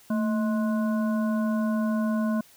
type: harmonic tone with a mistuned harmonic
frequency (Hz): 210.7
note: G#3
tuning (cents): +25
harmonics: 1 / 3 / 5 / 7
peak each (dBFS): -23 / -33 / -37 / -40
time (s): 0.1-2.41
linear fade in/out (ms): 5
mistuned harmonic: 1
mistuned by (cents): +88
effects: white hiss -55 dBFS RMS until 2.56 s